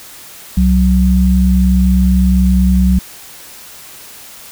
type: tone pair together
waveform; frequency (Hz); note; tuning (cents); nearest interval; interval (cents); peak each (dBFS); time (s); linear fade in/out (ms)
sine; 65.11 / 185; C2 / F#3; -8 / 0; octave + tritone; 1808; -10; 0.57-2.99; 5
effects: white hiss -35 dBFS RMS until 4.51 s